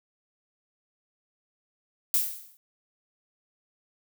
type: noise with exponential decay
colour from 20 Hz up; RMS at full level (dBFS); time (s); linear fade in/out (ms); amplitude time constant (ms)
violet; -21; 2.14-2.57; 1; 93
effects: none